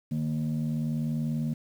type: tone pair together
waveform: sine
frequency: 151.5 / 231.8 Hz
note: D#3 / A#3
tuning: -46 / -10 cents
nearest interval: perfect fifth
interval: 736 cents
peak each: -27 / -28 dBFS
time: 0.11-1.54 s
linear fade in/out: 10 ms
effects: tanh soft clip ceiling -23 dBFS + 9-bit